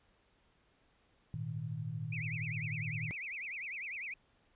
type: chord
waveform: sine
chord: Ab suspended second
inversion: none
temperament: just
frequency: 103.83 / 116.8 / 155.74 Hz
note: Ab2 / Bb2 / Eb3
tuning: 0 / +4 / +2 cents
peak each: -46 / -40 / -40 dBFS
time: 1.34-3.11 s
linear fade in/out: 0 ms
type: tone with vibrato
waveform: sine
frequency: 2301 Hz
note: D7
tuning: 36 cents flat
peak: -39 dBFS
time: 2.12-4.14 s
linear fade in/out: 5 ms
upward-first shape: triangle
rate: 10 Hz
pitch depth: 280 cents each way
effects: pink hiss -71 dBFS RMS until 4.55 s + resampled to 8000 Hz